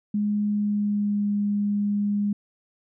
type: tone with pitch glide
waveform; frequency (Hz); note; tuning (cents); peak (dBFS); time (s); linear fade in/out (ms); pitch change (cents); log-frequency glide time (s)
sine; 207.7 to 204.8; G#3 to G#3; 0 to -24; -21; 0.14-2.33; 5; -24; 0.46-1.3
effects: none